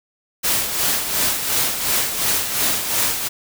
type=noise with tremolo; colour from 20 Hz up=white; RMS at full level=-18 dBFS; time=0.43-3.29 s; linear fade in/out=20 ms; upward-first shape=sine; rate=2.8 Hz; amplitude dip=55%; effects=none